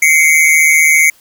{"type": "tone pair together", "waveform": "square", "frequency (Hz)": [2093, 2248], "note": ["C7", "C#7"], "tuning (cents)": [0, 24], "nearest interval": "minor second", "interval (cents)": 124, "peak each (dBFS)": -10, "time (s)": [0.02, 1.1], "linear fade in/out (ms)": 5, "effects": ["white hiss -48 dBFS RMS until 1.2 s"]}